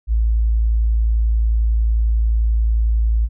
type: tone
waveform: sine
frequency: 55.6 Hz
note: A1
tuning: 19 cents sharp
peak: -13 dBFS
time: 0.07-3.29 s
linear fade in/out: 50 ms
effects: none